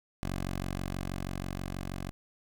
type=tone with level ramp; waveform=10% pulse; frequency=46.23 Hz; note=F#1; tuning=1 cent flat; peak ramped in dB=-24 to -28 dBFS; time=0.23-2.11 s; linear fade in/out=0 ms; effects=none